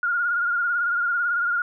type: tone with vibrato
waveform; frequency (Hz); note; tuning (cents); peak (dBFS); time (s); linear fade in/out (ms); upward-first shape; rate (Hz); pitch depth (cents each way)
sine; 1420; F6; +28; -20; 0.03-1.62; 2; triangle; 18; 59
effects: none